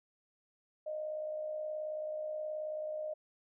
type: tone with amplitude modulation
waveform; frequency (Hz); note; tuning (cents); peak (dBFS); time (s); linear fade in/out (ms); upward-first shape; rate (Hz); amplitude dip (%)
sine; 616; D#5; -17; -34; 0.86-3.14; 10; sine; 58.7; 45
effects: none